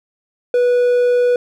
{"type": "tone", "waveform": "triangle", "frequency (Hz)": 490, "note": "B4", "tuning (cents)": -14, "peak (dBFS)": -9, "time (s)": [0.54, 1.36], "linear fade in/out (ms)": 2, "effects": []}